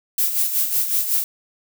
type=noise with tremolo; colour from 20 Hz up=violet; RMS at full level=-18 dBFS; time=0.18-1.24 s; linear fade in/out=2 ms; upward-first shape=sine; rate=5.4 Hz; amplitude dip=60%; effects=none